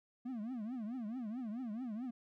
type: tone with vibrato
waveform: triangle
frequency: 233.1 Hz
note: A#3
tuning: in tune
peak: -37 dBFS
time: 0.25-2.11 s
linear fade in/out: 10 ms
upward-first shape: triangle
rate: 4.6 Hz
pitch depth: 250 cents each way
effects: none